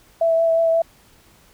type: tone with vibrato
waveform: sine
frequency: 659.3 Hz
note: E5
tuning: in tune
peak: -14 dBFS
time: 0.21-0.82 s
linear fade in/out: 5 ms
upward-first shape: triangle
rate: 5.6 Hz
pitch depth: 17 cents each way
effects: pink hiss -53 dBFS RMS until 1.53 s